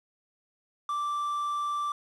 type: tone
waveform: triangle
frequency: 1172 Hz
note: D6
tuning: 4 cents flat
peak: -26 dBFS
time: 0.89-1.92 s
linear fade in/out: 2 ms
effects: resampled to 24000 Hz + 9-bit